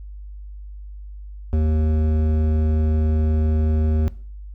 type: tone with hard clipping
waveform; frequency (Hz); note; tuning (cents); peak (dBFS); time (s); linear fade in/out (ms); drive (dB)
triangle; 77.78; D#2; 0; -18; 1.53-4.08; 0; 16
effects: noise-tail reverb RT60 0.5 s tail -20 dB re dry + added 50 Hz sine -33 dBFS peak until 4.54 s